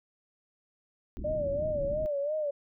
pink low-pass noise, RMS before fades -38 dBFS, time 1.17-2.06 s, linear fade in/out 0 ms, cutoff 340 Hz, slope 48 dB/octave
sine tone with vibrato, 590 Hz, D5, 8 cents sharp, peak -28 dBFS, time 1.24-2.51 s, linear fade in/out 10 ms, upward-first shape sine, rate 2.9 Hz, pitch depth 97 cents each way
effects none

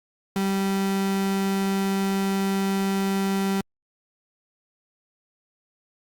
35% pulse tone, 194.8 Hz, G3, 11 cents flat, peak -20 dBFS, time 0.36-3.61 s, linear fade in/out 2 ms, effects Opus 48 kbps

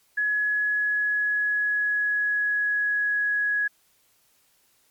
sine tone with pitch glide, 1689 to 1672.5 Hz, G#6 to G#6, +29 to +12 cents, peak -21 dBFS, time 0.17-3.68 s, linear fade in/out 10 ms, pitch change -17 cents, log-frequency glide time 0.45-3.19 s, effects white hiss -64 dBFS RMS until 4.9 s + MP3 96 kbps

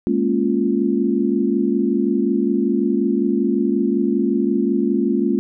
sine chord, Bb minor seventh, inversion third, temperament equal, 207.7 / 233.1 / 277.2 / 349.2 Hz, Ab3 / Bb3 / Db4 / F4, 0 / 0 / 0 / 0 cents, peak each -21 dBFS, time 0.07-5.39 s, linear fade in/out 0 ms, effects none

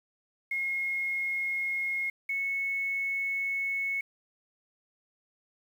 sine tone pair in turn, 2156 / 2201 Hz, C#7 / C#7, -49 / -13 cents, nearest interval unison, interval 36 cents, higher second, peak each -28 / -28 dBFS, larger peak neither, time 0.51-2.1 / 2.29-4.01 s, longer second, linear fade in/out 5 ms, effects 9-bit

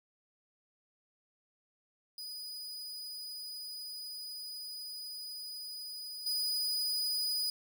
40% pulse tone with level steps, 4956 Hz, D#8, 8 cents flat, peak -40 / -30 dBFS, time 2.18-7.5 s, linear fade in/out 2 ms, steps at 6.26 s, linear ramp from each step 5 ms, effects none

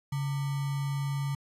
sine tone with sample-and-hold, 140 Hz, C#3, 18 cents sharp, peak -28 dBFS, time 0.12-1.35 s, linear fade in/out 5 ms, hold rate 1050 Hz, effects resampled to 32000 Hz

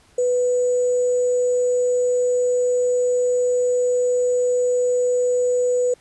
sine tone with sample-and-hold, 496.3 Hz, B4, 8 cents sharp, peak -16 dBFS, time 0.18-5.94 s, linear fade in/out 5 ms, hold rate 7350 Hz, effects pink hiss -55 dBFS RMS until 6 s + resampled to 24000 Hz

